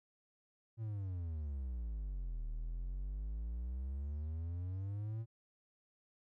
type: exponential two-way sweep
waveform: triangle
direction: down then up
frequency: 115.1 to 37.92 to 115.1 Hz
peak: -36 dBFS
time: 0.77-5.26 s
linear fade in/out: 50 ms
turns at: 2.47 s
effects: none